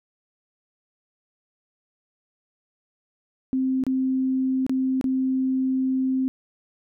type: tone with dropouts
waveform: sine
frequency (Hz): 261.6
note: C4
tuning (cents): 0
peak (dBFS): -20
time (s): 3.53-6.28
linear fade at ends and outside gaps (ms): 0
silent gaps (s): 3.838-3.866 / 4.665-4.695 / 5.012-5.042
effects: none